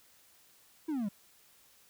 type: exponential sweep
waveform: triangle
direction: down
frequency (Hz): 332 to 190.9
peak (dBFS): -29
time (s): 0.88-1.09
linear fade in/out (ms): 10
effects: white hiss -63 dBFS RMS until 1.89 s